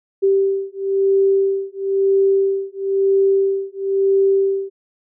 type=beating tone pair; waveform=sine; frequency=390 / 391 Hz; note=G4 / G4; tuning=-9 / -4 cents; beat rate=1 Hz; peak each=-17 / -17 dBFS; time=0.22-4.7 s; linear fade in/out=20 ms; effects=none